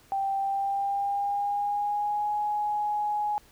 sine tone with pitch glide, 784 to 835.4 Hz, G5 to G#5, 0 to +10 cents, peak -25 dBFS, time 0.12-3.38 s, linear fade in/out 0 ms, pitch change +110 cents, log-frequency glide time 0.37-2.32 s, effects pink hiss -58 dBFS RMS until 3.51 s

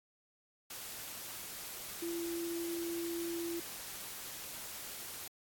sine tone in noise, 339.2 Hz, E4, 50 cents sharp, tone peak -36 dBFS, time 2.02-3.6 s, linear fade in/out 5 ms, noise white, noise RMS -45 dBFS, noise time 0.7-5.28 s, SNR +6 dB, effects AAC 64 kbps

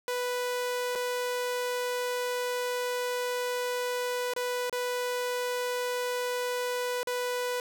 sawtooth tone with dropouts, 493.9 Hz, B4, in tune, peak -25 dBFS, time 0.08-7.6 s, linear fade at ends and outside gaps 1 ms, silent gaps 0.953-0.957 / 4.336-4.363 / 4.697-4.727 / 7.031-7.072 s, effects none

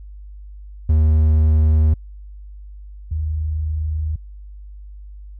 triangle / sine tone pair in turn, 77.6 / 77.6 Hz, D#2 / D#2, -4 / -4 cents, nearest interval unison, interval 0 cents, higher neither, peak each -9 / -19 dBFS, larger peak first, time 0.89-1.94 / 3.11-4.16 s, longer neither, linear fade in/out 5 ms, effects added 50 Hz sine -34 dBFS peak until 5.39 s

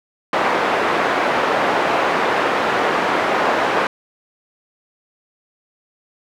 pink band-pass noise, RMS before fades -18 dBFS, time 0.33-3.87 s, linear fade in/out 2 ms, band 450 to 1700 Hz, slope 12 dB/octave, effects none

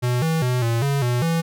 square tone with pitch steps, 123.3 / 161.8 / 125.1 / 116 / 140.1 / 122.3 / 165.7 Hz, B2 / E3 / B2 / A#2 / C#3 / B2 / E3, -2 / -32 / +23 / -8 / +19 / -16 / +9 cents, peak -19 dBFS, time 0.02-1.42 s, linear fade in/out 20 ms, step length 200 ms, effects none

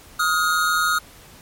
square tone pair together, 1256.8 / 1423 Hz, D#6 / F6, +17 / +32 cents, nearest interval major second, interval 215 cents, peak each -21 / -21 dBFS, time 0.19-0.99 s, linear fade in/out 10 ms, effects pink hiss -46 dBFS RMS until 1.41 s + MP3 64 kbps

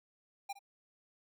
square tone with echo, 800 Hz, G5, 35 cents sharp, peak -38 dBFS, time 0.49-0.53 s, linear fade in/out 10 ms, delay 62 ms, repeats 1, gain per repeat -15 dB, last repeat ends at 0.592 s, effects none

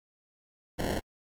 blue noise with sample-and-hold, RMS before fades -31 dBFS, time 0.78-1 s, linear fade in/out 20 ms, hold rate 1225 Hz, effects AAC 64 kbps

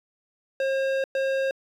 square tone bursts at uneven times, 537 Hz, C5, 45 cents sharp, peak -23 dBFS, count 2, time 0.6-1.04 / 1.15-1.51 s, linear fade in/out 2 ms, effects low-pass 3000 Hz 12 dB/octave + 9-bit

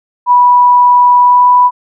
sine tone with pitch glide, 981 to 987.8 Hz, B5 to B5, -12 to 0 cents, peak -3 dBFS, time 0.26-1.71 s, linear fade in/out 50 ms, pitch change +12 cents, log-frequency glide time 1.19-1.48 s, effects none

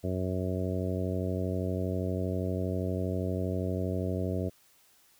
harmonic tone, 92.5 Hz, F#2, in tune, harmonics 1 / 2 / 3 / 4 / 5 / 6 / 7, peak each -32 / -35 / -37 / -38 / -39 / -40 / -40 dBFS, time 0.03-4.5 s, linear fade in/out 20 ms, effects white hiss -63 dBFS RMS until 5.19 s

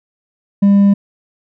sine tone with hard clipping, 200 Hz, G3, 35 cents sharp, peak -7 dBFS, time 0.62-0.94 s, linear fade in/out 10 ms, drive 2 dB, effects none

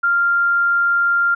sine tone, 1393 Hz, F6, 5 cents flat, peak -13 dBFS, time 0.03-1.35 s, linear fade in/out 10 ms, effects none

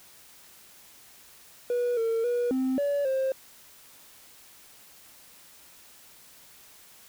triangle tone with pitch steps, 486 / 454.5 / 483.4 / 260.7 / 571 / 530 Hz, B4 / A#4 / B4 / C4 / D5 / C5, -28 / -44 / -37 / -6 / -49 / +22 cents, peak -21 dBFS, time 1.7-3.32 s, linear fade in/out 2 ms, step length 270 ms, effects tanh soft clip ceiling -19 dBFS + white hiss -53 dBFS RMS until 7.08 s

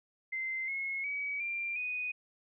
sine tone with pitch steps, 2076 / 2172 / 2272 / 2376 / 2486 Hz, C7 / C#7 / C#7 / D7 / D#7, -14 / -36 / +42 / +20 / -2 cents, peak -33 dBFS, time 0.32-2.12 s, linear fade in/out 10 ms, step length 360 ms, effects none

